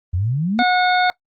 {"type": "exponential sweep", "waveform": "sine", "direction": "up", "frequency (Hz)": [82.41, 256.8], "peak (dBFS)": -17, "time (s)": [0.13, 0.63], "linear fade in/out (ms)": 10}
{"type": "harmonic tone", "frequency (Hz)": 728, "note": "F#5", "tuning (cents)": -28, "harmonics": [1, 2, 3, 5, 6], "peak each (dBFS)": [-15, -20, -24, -26, -31], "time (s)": [0.59, 1.1], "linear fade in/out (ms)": 0}
{"effects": ["noise-tail reverb RT60 0.1 s tail -21 dB re dry", "Opus 24 kbps"]}